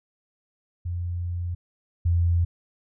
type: tone pair in turn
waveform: sine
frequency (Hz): 87.5 / 85.8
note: F2 / F2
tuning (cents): +4 / -30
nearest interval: unison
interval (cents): 34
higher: first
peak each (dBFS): -26 / -18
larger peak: second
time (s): 0.85-1.55 / 2.05-2.45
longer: first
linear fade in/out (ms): 10
effects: none